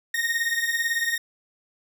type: beating tone pair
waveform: 40% pulse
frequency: 1845 / 1863 Hz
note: A#6 / A#6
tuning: -18 / -2 cents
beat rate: 18 Hz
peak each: -25 dBFS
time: 0.14-1.18 s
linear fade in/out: 5 ms
effects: none